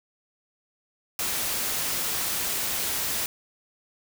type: noise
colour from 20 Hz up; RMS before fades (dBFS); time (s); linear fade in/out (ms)
white; -28; 1.19-3.26; 2
effects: none